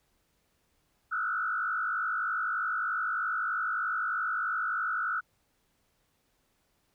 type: tone with frequency modulation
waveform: sine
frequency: 1392 Hz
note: F6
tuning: 6 cents flat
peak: -28 dBFS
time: 1.11-5.21 s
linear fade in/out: 20 ms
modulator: 51.6 Hz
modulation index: 2.1
effects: pink hiss -73 dBFS RMS until 6.94 s